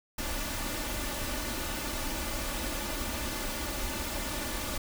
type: noise with comb filter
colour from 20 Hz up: pink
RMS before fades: -34 dBFS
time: 0.18-4.78 s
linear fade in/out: 5 ms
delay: 3.4 ms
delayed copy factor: +0.65
effects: none